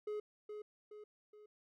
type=tone with echo; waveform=triangle; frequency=421.4 Hz; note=G#4; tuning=25 cents sharp; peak=-36 dBFS; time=0.07-0.2 s; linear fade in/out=5 ms; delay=420 ms; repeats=3; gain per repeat=-6 dB; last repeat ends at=1.46 s; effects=none